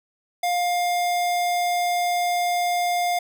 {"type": "tone", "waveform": "square", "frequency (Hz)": 706, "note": "F5", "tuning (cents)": 19, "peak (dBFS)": -21, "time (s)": [0.43, 3.19], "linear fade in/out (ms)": 5, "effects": []}